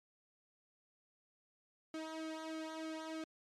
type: tone with flanger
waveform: sawtooth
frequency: 318.1 Hz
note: D#4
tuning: 38 cents sharp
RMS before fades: -44 dBFS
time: 1.94-3.24 s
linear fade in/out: 2 ms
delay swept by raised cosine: 2 to 2.76 ms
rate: 3.2 Hz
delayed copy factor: -0.9
effects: low-pass 7000 Hz 12 dB/octave + MP3 96 kbps